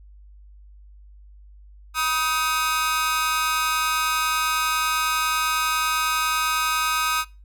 sawtooth tone with amplitude modulation, 1258 Hz, D#6, 19 cents sharp, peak -13 dBFS, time 1.94-7.25 s, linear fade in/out 50 ms, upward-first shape sine, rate 290 Hz, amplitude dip 90%, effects noise-tail reverb RT60 0.3 s tail -22 dB re dry + added 50 Hz sine -44 dBFS peak until 7.44 s

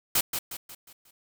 white noise with echo, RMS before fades -23 dBFS, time 0.15-0.21 s, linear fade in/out 5 ms, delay 180 ms, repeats 5, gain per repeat -7 dB, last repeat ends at 1.11 s, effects none

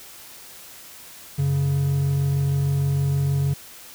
triangle tone pair together, 93.24 / 139.7 Hz, F#2 / C#3, +14 / +14 cents, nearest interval perfect fifth, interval 700 cents, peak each -26 / -17 dBFS, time 1.38-3.54 s, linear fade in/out 10 ms, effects white hiss -43 dBFS RMS until 3.94 s

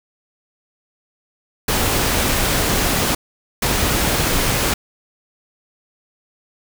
pink noise bursts at uneven times, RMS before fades -18 dBFS, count 2, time 1.68-3.15 / 3.62-4.74 s, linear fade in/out 5 ms, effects none

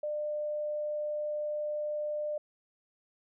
sine tone, 599 Hz, D5, 34 cents sharp, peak -31 dBFS, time 0.03-2.38 s, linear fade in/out 5 ms, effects none

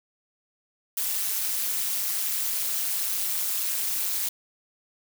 blue noise with amplitude modulation, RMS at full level -24 dBFS, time 0.97-4.29 s, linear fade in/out 5 ms, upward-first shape sine, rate 201 Hz, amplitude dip 80%, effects none

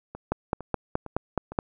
two click trains, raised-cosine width 1 ms, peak -23 / -10 dBFS, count 4 / 7, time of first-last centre 0.15-1.52 / 0.32-1.588 s, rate 2.19 / 4.73 Hz, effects none

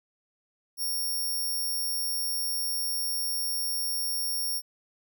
15% pulse tone, 5550 Hz, F8, 12 cents flat, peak -22 dBFS, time 0.77-4.62 s, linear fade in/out 50 ms, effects none

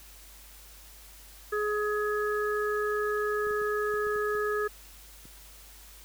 harmonic tone, 420 Hz, G#4, 19 cents sharp, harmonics 1 / 3 / 4, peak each -28 / -33 / -34 dBFS, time 1.52-4.68 s, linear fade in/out 10 ms
clicks, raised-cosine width 3 ms, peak -37 dBFS, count 8, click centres 3.469 / 3.509 / 3.617 / 3.94 / 4.068 / 4.16 / 4.351 / 5.255 s
effects added 50 Hz sine -52 dBFS peak until 6.04 s + white hiss -52 dBFS RMS until 6.04 s

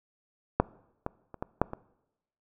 clicks, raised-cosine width 1 ms, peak -6 / -17 / -28 / -18 / -8 / -21 dBFS, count 6, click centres 0.6 / 1.064 / 1.343 / 1.425 / 1.616 / 1.734 s, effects noise-tail reverb RT60 0.9 s tail -22 dB re dry

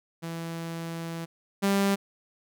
sawtooth tone pair in turn, 166 / 197.96 Hz, E3 / G3, +12 / +17 cents, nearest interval minor third, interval 305 cents, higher second, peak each -29 / -18 dBFS, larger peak second, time 0.22-1.26 / 1.62-1.96 s, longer first, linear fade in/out 20 ms, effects none

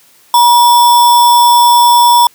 sine tone with sample-and-hold, 960 Hz, B5, 49 cents flat, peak -3 dBFS, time 0.34-2.27 s, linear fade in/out 2 ms, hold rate 4410 Hz, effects white hiss -46 dBFS RMS until 2.34 s + high-pass 100 Hz 12 dB/octave

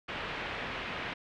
white low-pass noise, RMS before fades -38 dBFS, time 0.08-1.14 s, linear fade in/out 10 ms, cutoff 2800 Hz, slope 24 dB/octave, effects none

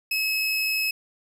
30% pulse tone, 2576 Hz, E7, 41 cents flat, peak -20 dBFS, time 0.11-0.91 s, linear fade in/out 5 ms, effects 10-bit

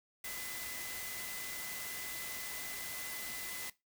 sine tone in noise, 2017 Hz, B6, 36 cents sharp, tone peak -47 dBFS, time 0.24-3.7 s, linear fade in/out 5 ms, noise white, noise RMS -43 dBFS, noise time 0.24-3.7 s, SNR -7 dB, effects noise-tail reverb RT60 0.2 s tail -18 dB re dry

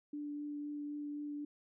sine tone with vibrato, 293.1 Hz, D4, 3 cents flat, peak -39 dBFS, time 0.13-1.45 s, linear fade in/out 5 ms, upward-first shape triangle, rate 3.9 Hz, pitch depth 10 cents each way, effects none

